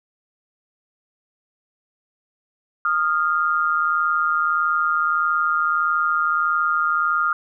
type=tone pair together; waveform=sine; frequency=1235.3 / 1396.9 Hz; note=D#6 / F6; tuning=-13 / 0 cents; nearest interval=major second; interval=213 cents; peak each=-20 dBFS; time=2.85-7.33 s; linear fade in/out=2 ms; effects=none